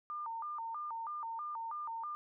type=tone with vibrato; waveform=sine; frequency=1046.5 Hz; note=C6; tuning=in tune; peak=-38 dBFS; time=0.1-2.15 s; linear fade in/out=0 ms; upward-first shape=square; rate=3.1 Hz; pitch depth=240 cents each way; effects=none